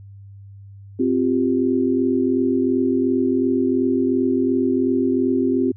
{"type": "chord", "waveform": "sine", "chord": "C suspended fourth", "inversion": "none", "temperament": "equal", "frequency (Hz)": [261.6, 349.2, 392], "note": ["C4", "F4", "G4"], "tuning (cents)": [0, 0, 0], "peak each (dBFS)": [-18, -22, -23], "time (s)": [0.99, 5.72], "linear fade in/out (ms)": 10, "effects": ["added 99 Hz sine -38 dBFS peak until 5.76 s"]}